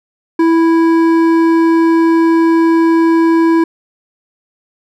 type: tone with hard clipping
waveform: sine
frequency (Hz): 329.6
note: E4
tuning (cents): 0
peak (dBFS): -9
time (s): 0.39-3.64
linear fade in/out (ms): 5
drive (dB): 10
effects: none